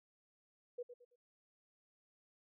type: tone with echo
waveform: sine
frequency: 487.8 Hz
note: B4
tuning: 21 cents flat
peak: -40 dBFS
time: 0.78-0.83 s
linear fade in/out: 10 ms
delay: 110 ms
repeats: 3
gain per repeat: -10 dB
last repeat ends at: 1.16 s
effects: none